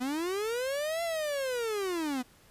45% pulse linear two-way sweep, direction up then down, 242.1 to 684 to 242.1 Hz, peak -30 dBFS, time 0-2.23 s, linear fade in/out 20 ms, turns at 1.03 s, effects pink hiss -60 dBFS RMS until 2.5 s + resampled to 32000 Hz

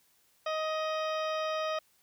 harmonic tone, 627 Hz, D#5, 13 cents sharp, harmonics 1 / 2 / 3 / 4 / 5 / 6 / 8 / 9, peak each -32 / -35 / -44 / -44 / -45 / -46 / -50 / -53 dBFS, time 0.46-1.79 s, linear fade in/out 5 ms, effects white hiss -68 dBFS RMS until 2.02 s

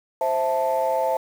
sine chord, A minor, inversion first, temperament equal with one note detuned, 525.1 / 659.3 / 880 Hz, C5 / E5 / A5, +6 / 0 / 0 cents, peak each -23 dBFS, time 0.21-1.17 s, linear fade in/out 2 ms, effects tanh soft clip ceiling -13 dBFS + 7-bit

